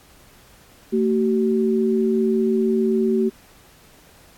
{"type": "tone pair together", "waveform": "sine", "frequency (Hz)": [225.4, 380.2], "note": ["A3", "F#4"], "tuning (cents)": [42, 47], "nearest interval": "major sixth", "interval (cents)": 905, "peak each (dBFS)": -19, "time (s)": [0.92, 3.3], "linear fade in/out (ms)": 20, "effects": ["pink hiss -51 dBFS RMS until 4.37 s", "AAC 64 kbps"]}